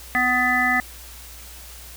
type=harmonic tone; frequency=250 Hz; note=B3; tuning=21 cents sharp; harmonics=1 / 3 / 5 / 7 / 8; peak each=-27 / -24 / -26 / -22 / -21 dBFS; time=0.15-0.8 s; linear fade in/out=0 ms; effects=added 60 Hz sine -42 dBFS peak until 1.96 s + white hiss -42 dBFS RMS until 1.96 s